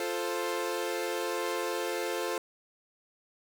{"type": "chord", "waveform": "sawtooth", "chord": "F major", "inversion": "none", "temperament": "equal", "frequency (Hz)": [349.2, 440, 523.3], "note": ["F4", "A4", "C5"], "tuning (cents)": [0, 0, 0], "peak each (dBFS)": -31, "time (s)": [0, 2.38], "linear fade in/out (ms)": 2, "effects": []}